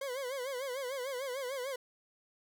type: tone with vibrato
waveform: 40% pulse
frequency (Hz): 523.3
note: C5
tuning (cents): 0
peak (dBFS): -35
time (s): 0.01-1.76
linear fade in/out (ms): 5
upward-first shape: sine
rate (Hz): 6.7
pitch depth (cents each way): 120
effects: none